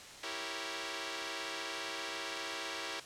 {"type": "chord", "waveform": "5% pulse", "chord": "E diminished seventh", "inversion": "none", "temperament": "equal", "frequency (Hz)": [329.6, 392, 466.2, 554.4], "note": ["E4", "G4", "Bb4", "Db5"], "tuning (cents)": [0, 0, 0, 0], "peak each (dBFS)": [-32, -33, -33, -32], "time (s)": [0.23, 3], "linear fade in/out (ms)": 5, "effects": ["white hiss -50 dBFS RMS until 3.05 s", "low-pass 7000 Hz 12 dB/octave"]}